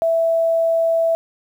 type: tone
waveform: sine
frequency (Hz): 660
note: E5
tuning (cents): +2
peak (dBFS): -14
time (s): 0.02-1.15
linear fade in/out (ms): 0
effects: 8-bit